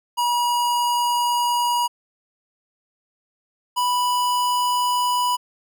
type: tone pair in turn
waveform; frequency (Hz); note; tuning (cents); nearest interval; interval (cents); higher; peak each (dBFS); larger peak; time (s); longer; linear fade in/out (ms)
square; 963 / 985.5; B5 / B5; -44 / -4; unison; 40; second; -19; neither; 0.17-1.88 / 3.76-5.37; first; 20
effects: none